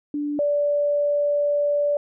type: tone pair in turn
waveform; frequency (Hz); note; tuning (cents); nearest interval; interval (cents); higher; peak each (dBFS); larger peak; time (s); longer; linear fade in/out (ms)
sine; 292.8 / 581.4; D4 / D5; -5 / -18; octave; 1187; second; -23 / -18; second; 0.14-0.39 / 0.39-1.97; second; 2
effects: none